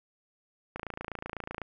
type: click train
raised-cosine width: 0.5 ms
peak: -21 dBFS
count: 25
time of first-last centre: 0.76-1.617 s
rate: 28 Hz
effects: none